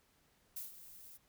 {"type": "noise with ADSR envelope", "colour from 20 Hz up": "violet", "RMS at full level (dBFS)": -42, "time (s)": [0.56, 1.18], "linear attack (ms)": 7, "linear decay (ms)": 140, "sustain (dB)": -13, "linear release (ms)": 21, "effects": ["pink hiss -72 dBFS RMS until 1.28 s"]}